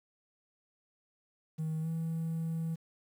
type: tone with pitch glide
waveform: triangle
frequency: 158.2 to 163.21 Hz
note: D#3 to E3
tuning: +29 to -17 cents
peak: -29 dBFS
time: 1.58-2.76 s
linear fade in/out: 20 ms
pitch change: +54 cents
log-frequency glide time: 1.81-1.88 s
effects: tanh soft clip ceiling -27 dBFS + 10-bit